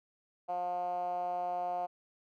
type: tone with band-pass filter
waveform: 10% pulse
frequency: 177.9 Hz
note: F3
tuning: 32 cents sharp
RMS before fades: -35 dBFS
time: 0.48-1.87 s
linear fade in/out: 20 ms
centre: 710 Hz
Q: 6.1
effects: none